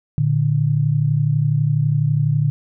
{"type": "tone pair together", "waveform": "sine", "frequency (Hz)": [116.6, 148.68], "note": ["A#2", "D3"], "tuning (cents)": [1, 22], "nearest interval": "major third", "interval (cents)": 421, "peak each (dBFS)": [-19, -16], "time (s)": [0.18, 2.5], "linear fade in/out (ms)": 0, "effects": []}